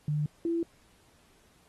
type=tone pair in turn; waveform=sine; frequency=149.5 / 335.6 Hz; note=D3 / E4; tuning=+31 / +31 cents; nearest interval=octave + major second; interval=1400 cents; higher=second; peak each=-26 / -26 dBFS; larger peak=neither; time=0.08-0.26 / 0.45-0.63 s; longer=neither; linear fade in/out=2 ms; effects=pink hiss -64 dBFS RMS until 1.68 s + AAC 32 kbps